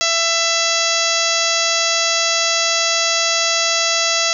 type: harmonic tone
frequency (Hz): 667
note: E5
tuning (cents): +20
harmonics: 1 / 2 / 3 / 4 / 5 / 6 / 7 / 8 / 9 / 10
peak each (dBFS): -24 / -24 / -24 / -24 / -24 / -24 / -24 / -24 / -24 / -24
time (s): 0.01-4.33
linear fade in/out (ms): 0
effects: none